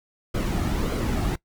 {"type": "noise with flanger", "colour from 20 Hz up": "brown", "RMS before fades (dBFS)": -25, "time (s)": [0.34, 1.36], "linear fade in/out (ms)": 10, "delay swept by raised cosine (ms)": [1.1, 2.02], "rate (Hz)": 1.7, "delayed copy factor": -0.5, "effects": ["noise-tail reverb RT60 0.1 s tail -20 dB re dry"]}